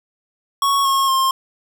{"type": "tone with pitch steps", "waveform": "square", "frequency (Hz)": [1108.7, 1085.9, 1063.5], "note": ["C#6", "C#6", "C6"], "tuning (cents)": [0, -36, 28], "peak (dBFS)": -15, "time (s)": [0.62, 1.31], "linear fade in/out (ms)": 2, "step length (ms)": 230, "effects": []}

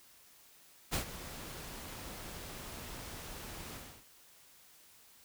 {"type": "noise with ADSR envelope", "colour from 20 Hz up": "pink", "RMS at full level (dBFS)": -32, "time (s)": [0.91, 4.05], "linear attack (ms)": 33, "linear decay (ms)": 100, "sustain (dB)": -14, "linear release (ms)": 320, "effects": ["white hiss -61 dBFS RMS until 5.24 s"]}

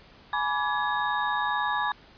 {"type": "tone cluster", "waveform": "sine", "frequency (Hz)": [840, 982, 1158, 1685, 3721], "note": ["G#5", "B5", "D6", "G#6", "A#7"], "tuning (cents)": [19, -10, -25, 25, -4], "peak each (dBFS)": [-30, -30, -31, -30, -38], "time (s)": [0.33, 1.92], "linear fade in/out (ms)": 2, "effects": ["pink hiss -53 dBFS RMS until 2.17 s", "resampled to 11025 Hz"]}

